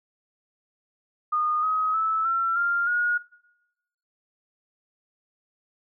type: tone with pitch steps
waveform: sine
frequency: 1226 / 1266.3 / 1307.9 / 1350.9 / 1395.3 / 1441.2 Hz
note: D#6 / D#6 / E6 / E6 / F6 / F#6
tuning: -26 / +30 / -14 / +42 / -2 / -46 cents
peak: -21 dBFS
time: 1.32-3.18 s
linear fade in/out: 10 ms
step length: 310 ms
effects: noise-tail reverb RT60 0.9 s tail -20 dB re dry